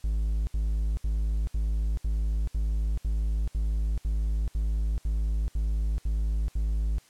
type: tone bursts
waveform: triangle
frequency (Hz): 53.3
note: G#1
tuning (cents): +46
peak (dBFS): -22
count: 14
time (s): 0.04-6.983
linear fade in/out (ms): 0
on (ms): 430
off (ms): 71
effects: white hiss -59 dBFS RMS until 7.09 s + low-pass 10000 Hz 12 dB/octave